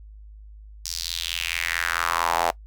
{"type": "tone with high-pass filter sweep", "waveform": "sawtooth", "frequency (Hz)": 84.5, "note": "E2", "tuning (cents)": 43, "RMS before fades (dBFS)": -26, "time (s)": [0.85, 2.51], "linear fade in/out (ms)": 0, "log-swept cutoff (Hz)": [5500, 710], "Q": 3.2, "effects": ["noise-tail reverb RT60 0.1 s tail -21 dB re dry", "added 52 Hz sine -41 dBFS peak until 2.66 s"]}